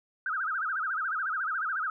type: tone with vibrato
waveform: sine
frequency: 1412 Hz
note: F6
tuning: 19 cents sharp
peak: -28 dBFS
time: 0.26-1.9 s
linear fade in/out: 2 ms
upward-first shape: sine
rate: 14 Hz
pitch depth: 220 cents each way
effects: none